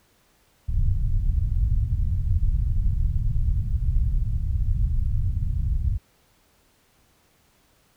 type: low-pass noise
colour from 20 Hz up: pink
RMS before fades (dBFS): -22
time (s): 0.68-5.98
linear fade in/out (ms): 20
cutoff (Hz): 110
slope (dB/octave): 24
effects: pink hiss -62 dBFS RMS until 7.96 s